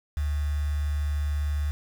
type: tone with quantisation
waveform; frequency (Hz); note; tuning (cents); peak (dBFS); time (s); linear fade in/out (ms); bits
sine; 73.42; D2; 0; -24; 0.17-1.71; 0; 7
effects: none